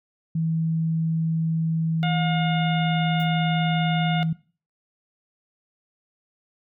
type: tone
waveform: sine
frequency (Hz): 162.2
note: E3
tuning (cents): -28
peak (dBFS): -21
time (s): 0.35-4.33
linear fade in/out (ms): 5
type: harmonic tone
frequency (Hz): 715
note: F5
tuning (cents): +41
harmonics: 1 / 2 / 3 / 4 / 5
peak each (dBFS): -28 / -31 / -33 / -34 / -35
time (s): 2.03-4.23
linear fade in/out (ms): 0
type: noise with exponential decay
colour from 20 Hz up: violet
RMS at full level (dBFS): -41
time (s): 3.2-3.31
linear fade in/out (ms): 0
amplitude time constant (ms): 22
effects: noise-tail reverb RT60 0.4 s tail -20 dB re dry